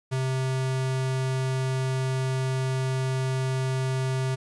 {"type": "tone", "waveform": "square", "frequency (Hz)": 131.1, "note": "C3", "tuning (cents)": 4, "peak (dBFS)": -25, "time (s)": [0.11, 4.36], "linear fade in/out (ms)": 20, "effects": ["resampled to 24000 Hz", "11-bit"]}